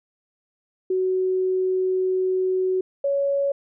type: tone pair in turn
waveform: sine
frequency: 372.9 / 559.2 Hz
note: F#4 / C#5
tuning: +14 / +15 cents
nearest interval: perfect fifth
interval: 701 cents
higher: second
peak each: -19 dBFS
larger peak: neither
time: 0.9-2.81 / 3.04-3.52 s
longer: first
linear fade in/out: 5 ms
effects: none